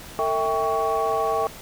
sine tone cluster, 451.8 / 650 / 792 / 1121 Hz, A4 / E5 / G5 / C#6, +46 / -24 / +18 / +19 cents, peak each -25 dBFS, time 0.19-1.47 s, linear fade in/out 0 ms, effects tanh soft clip ceiling -13 dBFS + pink hiss -41 dBFS RMS until 1.61 s

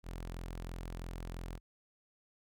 sawtooth tone, 43 Hz, F1, 26 cents flat, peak -37 dBFS, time 0.03-1.6 s, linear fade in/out 50 ms, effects none

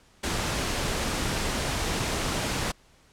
pink noise, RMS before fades -28 dBFS, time 0.23-2.72 s, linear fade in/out 10 ms, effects pink hiss -59 dBFS RMS until 3.12 s + low-pass 9000 Hz 12 dB/octave

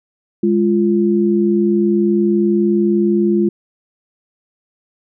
sine tone pair together, 205.8 / 346.1 Hz, G#3 / F4, -16 / -16 cents, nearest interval major sixth, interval 900 cents, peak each -14 dBFS, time 0.43-3.49 s, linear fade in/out 5 ms, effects none

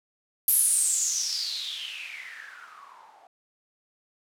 violet noise with low-pass filter sweep, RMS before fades -29 dBFS, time 0.48-3.27 s, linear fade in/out 2 ms, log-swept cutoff 12000 to 730 Hz, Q 8.2, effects none

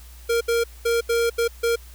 square tone bursts at uneven times, 466.2 Hz, A#4, in tune, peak -19 dBFS, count 6, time 0.29-0.41 / 0.48-0.64 / 0.85-1.01 / 1.09-1.3 / 1.38-1.48 / 1.63-1.76 s, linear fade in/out 10 ms, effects added 60 Hz sine -41 dBFS peak until 1.94 s + white hiss -50 dBFS RMS until 1.94 s

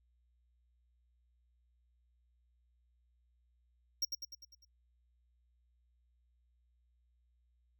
square tone with echo, 5588 Hz, F8, in tune, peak -31 dBFS, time 4.02-4.05 s, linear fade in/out 5 ms, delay 100 ms, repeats 6, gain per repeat -5 dB, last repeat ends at 4.65 s, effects noise-tail reverb RT60 0.1 s tail -25 dB re dry + added 60 Hz sine -70 dBFS peak until 7.79 s

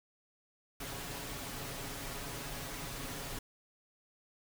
pink noise with comb filter, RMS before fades -42 dBFS, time 0.8-3.39 s, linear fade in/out 5 ms, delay 7.2 ms, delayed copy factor +0.6, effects none

